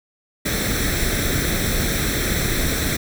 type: noise with comb filter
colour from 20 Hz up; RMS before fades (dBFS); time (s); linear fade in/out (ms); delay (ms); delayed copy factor
pink; -21; 0.45-2.97; 10; 0.52; +0.7
effects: none